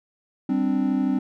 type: chord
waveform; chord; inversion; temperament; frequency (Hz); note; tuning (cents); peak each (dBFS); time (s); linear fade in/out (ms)
triangle; G suspended fourth; none; just; 196 / 261.3 / 294; G3 / C4 / D4; 0 / -2 / +2; -24 / -20 / -24; 0.49-1.19; 5
effects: none